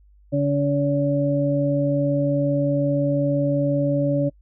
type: harmonic tone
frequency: 142.4 Hz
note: C#3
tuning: 47 cents sharp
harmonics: 1 / 2 / 4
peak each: -22 / -22 / -22 dBFS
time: 0.32-4.3 s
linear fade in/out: 20 ms
effects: noise-tail reverb RT60 0.1 s tail -26 dB re dry + added 50 Hz sine -50 dBFS peak until 4.41 s